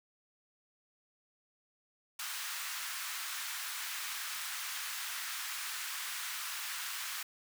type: high-pass noise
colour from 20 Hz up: pink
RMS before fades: -40 dBFS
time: 2.19-7.23 s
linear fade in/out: 5 ms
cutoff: 1200 Hz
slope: 24 dB/octave
effects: none